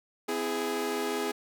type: chord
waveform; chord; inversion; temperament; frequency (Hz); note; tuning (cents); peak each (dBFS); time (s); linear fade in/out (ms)
sawtooth; C augmented; none; equal with one note detuned; 255.7 / 329.6 / 415.3; C4 / E4 / G#4; -40 / 0 / 0; -32 / -32 / -27; 0.28-1.32; 10
effects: none